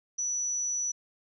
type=tone; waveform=sine; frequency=5920 Hz; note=F#8; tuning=in tune; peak=-28 dBFS; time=0.18-0.92 s; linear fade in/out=10 ms; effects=none